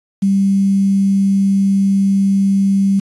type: tone with quantisation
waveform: sine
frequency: 196 Hz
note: G3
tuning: in tune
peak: -10 dBFS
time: 0.22-3 s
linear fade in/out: 10 ms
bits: 6
effects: resampled to 24000 Hz